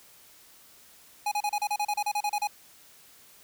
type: tone bursts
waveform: square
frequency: 831 Hz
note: G#5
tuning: 1 cent sharp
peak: -26 dBFS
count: 14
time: 1.26-2.473 s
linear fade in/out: 5 ms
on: 56 ms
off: 33 ms
effects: white hiss -55 dBFS RMS until 3.43 s